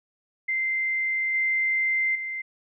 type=tone with level steps; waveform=sine; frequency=2083 Hz; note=C7; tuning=8 cents flat; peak=-23 / -21 / -29 dBFS; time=0.48-2.42 s; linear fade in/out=10 ms; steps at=1.34 / 2.15 s; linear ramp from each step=5 ms; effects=none